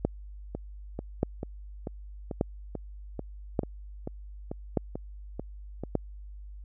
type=two click trains; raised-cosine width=2 ms; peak=-11 / -20 dBFS; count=6 / 13; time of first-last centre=0.05-5.953 / 0.55-5.836 s; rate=0.847 / 2.27 Hz; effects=added 50 Hz sine -41 dBFS peak until 6.64 s